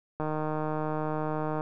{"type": "click train", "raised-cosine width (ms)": 1, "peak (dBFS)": -18, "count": 218, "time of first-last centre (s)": [0.2, 1.609], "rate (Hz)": 154, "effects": []}